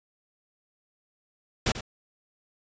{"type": "noise with echo", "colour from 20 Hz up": "pink", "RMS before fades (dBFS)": -24, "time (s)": [1.66, 1.72], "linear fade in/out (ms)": 5, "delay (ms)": 89, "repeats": 1, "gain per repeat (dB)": -12, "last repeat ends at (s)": 1.809, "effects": ["resampled to 16000 Hz"]}